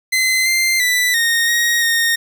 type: tone with pitch steps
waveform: sawtooth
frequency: 2052 / 2089 / 1981 / 1853 / 1880 / 1850 Hz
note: C7 / C7 / B6 / A#6 / A#6 / A#6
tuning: -34 / -3 / +5 / -11 / +14 / -14 cents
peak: -10 dBFS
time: 0.12-2.16 s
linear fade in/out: 10 ms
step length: 340 ms
effects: 8-bit